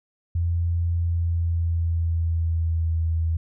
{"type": "tone with pitch glide", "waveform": "sine", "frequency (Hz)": [85.2, 81.82], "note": ["F2", "E2"], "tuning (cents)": [-42, -12], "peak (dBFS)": -20, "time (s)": [0.35, 3.37], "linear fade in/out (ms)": 5, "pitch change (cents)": -70, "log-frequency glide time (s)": [0.93, 2.94], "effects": []}